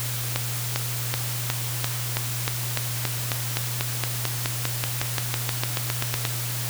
accelerating click train, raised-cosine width 0.2 ms, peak -6 dBFS, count 27, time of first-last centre 0.36-6.252 s, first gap 400 ms, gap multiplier 0.95, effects added 120 Hz sine -29 dBFS peak until 6.69 s + white hiss -31 dBFS RMS until 6.69 s

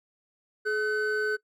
triangle tone pair together, 425.5 / 1513.6 Hz, G#4 / F#6, +42 / +39 cents, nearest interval octave + minor seventh, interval 2197 cents, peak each -26 dBFS, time 0.65-1.37 s, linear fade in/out 20 ms, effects noise-tail reverb RT60 0.1 s tail -20 dB re dry

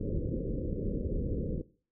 pink low-pass noise, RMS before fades -33 dBFS, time 0-1.62 s, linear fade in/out 10 ms, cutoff 540 Hz, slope 96 dB/octave, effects noise-tail reverb RT60 0.4 s tail -18 dB re dry

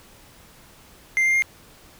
triangle tone with pitch steps, 2093 / 2106 / 2120 Hz, C7 / C7 / C7, 0 / +11 / +22 cents, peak -15 dBFS, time 1.17-1.422 s, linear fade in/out 0 ms, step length 84 ms, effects pink hiss -50 dBFS RMS until 1.99 s

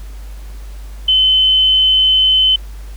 sine tone, 3052 Hz, G7, 47 cents flat, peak -8 dBFS, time 1.08-2.56 s, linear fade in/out 5 ms, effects added 50 Hz sine -27 dBFS peak until 2.96 s + pink hiss -44 dBFS RMS until 2.96 s

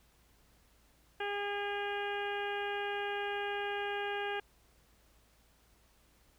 harmonic tone, 406.5 Hz, G#4, 37 cents flat, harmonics 1 / 2 / 3 / 4 / 5 / 6 / 7 / 8, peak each -38 / -39 / -48 / -40 / -49 / -46 / -46 / -53 dBFS, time 1.2-4.4 s, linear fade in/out 5 ms, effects added 56 Hz sine -68 dBFS peak until 6.38 s + pink hiss -68 dBFS RMS until 6.38 s

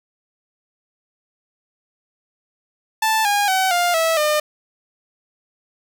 sawtooth tone with pitch steps, 880 / 816.3 / 757.3 / 702.5 / 651.7 / 604.5 Hz, A5 / G#5 / F#5 / F5 / E5 / D5, 0 / -30 / +40 / +10 / -20 / +50 cents, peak -12 dBFS, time 3.02-4.4 s, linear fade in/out 5 ms, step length 230 ms, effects none

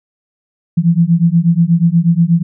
sine beating tone pair, 164.81 / 173.11 Hz, E3 / F3, 0 / -15 cents, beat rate 8.3 Hz, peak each -11 dBFS, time 0.77-2.43 s, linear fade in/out 10 ms, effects none

